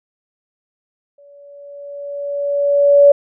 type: tone with exponential growth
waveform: sine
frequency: 570 Hz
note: C#5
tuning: 48 cents sharp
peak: -3 dBFS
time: 1.18-3.12 s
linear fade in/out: 5 ms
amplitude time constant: 420 ms
effects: none